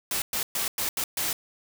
white noise bursts at uneven times, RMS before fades -28 dBFS, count 6, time 0.11-0.22 / 0.33-0.43 / 0.55-0.68 / 0.78-0.89 / 0.97-1.04 / 1.17-1.33 s, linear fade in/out 2 ms, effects none

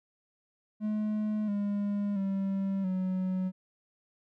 triangle tone with pitch steps, 212.9 / 203.5 / 194.55 / 185.98 Hz, G#3 / G#3 / G3 / F#3, +43 / -35 / -13 / +9 cents, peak -26 dBFS, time 0.8-3.52 s, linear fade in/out 50 ms, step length 680 ms, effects none

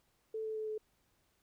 sine tone with pitch steps, 440 / 437 / 433.9 / 430.9 Hz, A4 / A4 / A4 / A4, 0 / -12 / -24 / -36 cents, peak -36 dBFS, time 0.34-0.78 s, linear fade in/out 5 ms, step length 110 ms, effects pink hiss -75 dBFS RMS until 1.42 s

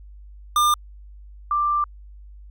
square / sine tone pair in turn, 1200 / 1181.4 Hz, D6 / D6, +37 / +10 cents, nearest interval unison, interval 27 cents, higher first, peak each -16 / -18 dBFS, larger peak first, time 0.56-0.74 / 1.51-1.84 s, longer second, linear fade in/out 2 ms, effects added 50 Hz sine -40 dBFS peak until 2.5 s

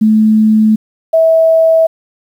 sine tone pair in turn, 216.9 / 650 Hz, A3 / E5, -25 / -24 cents, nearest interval octave + perfect fifth, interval 1901 cents, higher second, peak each -5 dBFS, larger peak neither, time 0.01-0.76 / 1.13-1.87 s, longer first, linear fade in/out 10 ms, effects 7-bit

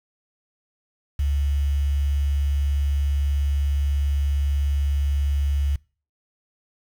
sine tone with quantisation, 70.8 Hz, C#2, 37 cents sharp, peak -19 dBFS, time 1.19-5.76 s, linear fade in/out 5 ms, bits 7, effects noise-tail reverb RT60 0.4 s tail -25 dB re dry

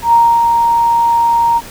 sine tone with ADSR envelope, 932.3 Hz, A#5, in tune, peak -4 dBFS, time 0.02-1.61 s, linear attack 110 ms, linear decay 270 ms, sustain -4 dB, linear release 40 ms, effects pink hiss -32 dBFS RMS until 1.7 s

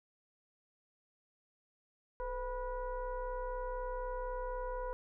sine tone with frequency modulation, 507 Hz, B4, 45 cents sharp, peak -36 dBFS, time 2.2-4.93 s, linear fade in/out 0 ms, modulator 475 Hz, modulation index 1.2, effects none

